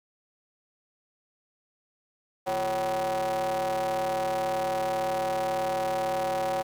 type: ring-modulated tone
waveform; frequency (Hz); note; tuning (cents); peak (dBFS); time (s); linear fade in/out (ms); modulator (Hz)
45% pulse; 103.7; G#2; -2; -23; 2.46-6.63; 20; 655
effects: high-pass 60 Hz 12 dB/octave + 10-bit